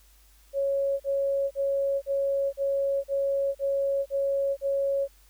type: tone bursts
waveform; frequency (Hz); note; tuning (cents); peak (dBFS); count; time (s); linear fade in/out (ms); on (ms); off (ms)
sine; 553; C#5; -4; -23; 9; 0.53-5.08; 50; 470; 40
effects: added 50 Hz sine -56 dBFS peak until 5.29 s + white hiss -61 dBFS RMS until 5.29 s